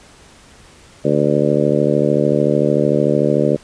harmonic tone, 73.42 Hz, D2, in tune, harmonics 2 / 3 / 4 / 5 / 6 / 7 / 8, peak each -20 / -20 / -20 / -20 / -20 / -20 / -20 dBFS, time 1.04-3.57 s, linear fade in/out 20 ms, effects pink hiss -45 dBFS RMS until 3.63 s + resampled to 22050 Hz

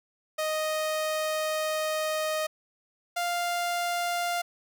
sawtooth tone pair in turn, 622.3 / 698.5 Hz, D#5 / F5, 0 / 0 cents, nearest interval major second, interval 200 cents, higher second, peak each -23 dBFS, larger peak neither, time 0.38-2.47 / 3.16-4.42 s, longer first, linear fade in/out 10 ms, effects none

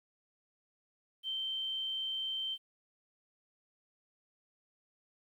sine tone, 3118 Hz, G7, 10 cents flat, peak -34 dBFS, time 1.23-2.58 s, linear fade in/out 50 ms, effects 11-bit

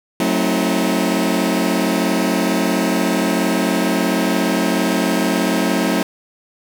sawtooth chord, F# diminished seventh, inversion none, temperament just, 185 / 222 / 266.4 / 319.7 Hz, F#3 / A3 / C4 / Eb4, 0 / +16 / +31 / +47 cents, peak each -17 dBFS, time 0.2-6.03 s, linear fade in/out 2 ms, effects none

